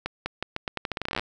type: accelerating click train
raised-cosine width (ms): 0.3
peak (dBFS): -12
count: 19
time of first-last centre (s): 0.06-1.195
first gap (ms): 200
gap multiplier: 0.83
effects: none